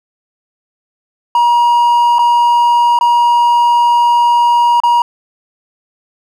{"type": "tone with dropouts", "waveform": "triangle", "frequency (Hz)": 953, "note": "A#5", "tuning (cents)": 38, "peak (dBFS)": -5, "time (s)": [1.35, 5.02], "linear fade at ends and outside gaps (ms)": 2, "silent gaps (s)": [[2.185, 2.191], [2.989, 3.01], [4.802, 4.835]], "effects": []}